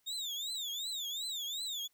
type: tone with vibrato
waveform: 35% pulse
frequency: 3640 Hz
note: A#7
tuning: 42 cents flat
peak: -35 dBFS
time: 0.06-1.88 s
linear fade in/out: 20 ms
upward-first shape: triangle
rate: 2.7 Hz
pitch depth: 210 cents each way
effects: white hiss -75 dBFS RMS until 1.93 s